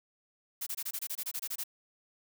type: noise bursts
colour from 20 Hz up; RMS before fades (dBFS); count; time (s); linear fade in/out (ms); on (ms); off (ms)
blue; -36; 13; 0.61-1.639; 10; 57; 24
effects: none